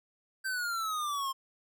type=exponential sweep; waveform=square; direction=down; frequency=1568 to 1056 Hz; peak=-32 dBFS; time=0.44-1.33 s; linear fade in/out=20 ms; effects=none